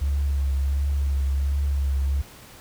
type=tone with vibrato; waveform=sine; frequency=69.5 Hz; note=C#2; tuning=5 cents sharp; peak=-20 dBFS; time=0.01-2.22 s; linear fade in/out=10 ms; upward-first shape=triangle; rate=1.4 Hz; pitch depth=36 cents each way; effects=pink hiss -46 dBFS RMS until 2.6 s